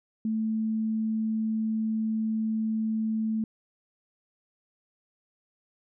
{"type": "tone", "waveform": "sine", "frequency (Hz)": 220, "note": "A3", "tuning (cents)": 0, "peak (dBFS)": -25, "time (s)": [0.25, 3.44], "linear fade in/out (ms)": 2, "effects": []}